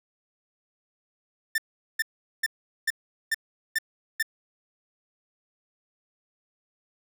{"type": "tone bursts", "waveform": "45% pulse", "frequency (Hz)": 1788, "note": "A6", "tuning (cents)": 27, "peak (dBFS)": -22, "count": 7, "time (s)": [1.55, 4.227], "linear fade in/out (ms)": 5, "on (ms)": 31, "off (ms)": 410, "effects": []}